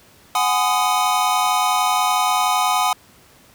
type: chord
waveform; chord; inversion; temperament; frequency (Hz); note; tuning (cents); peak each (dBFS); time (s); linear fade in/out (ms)
square; G# minor seventh; third; equal with one note detuned; 740 / 830.6 / 1013.8 / 1244.5; F#5 / G#5 / B5 / D#6; 0 / 0 / +45 / 0; -22 / -23 / -23 / -22; 0.35-2.93; 2
effects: pink hiss -50 dBFS RMS until 3.54 s + high-pass 60 Hz 12 dB/octave